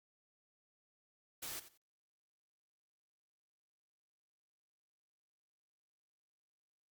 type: noise with echo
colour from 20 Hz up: white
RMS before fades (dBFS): -44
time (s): 1.42-1.6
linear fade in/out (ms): 10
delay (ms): 89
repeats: 2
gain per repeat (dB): -14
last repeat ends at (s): 1.778
effects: Opus 48 kbps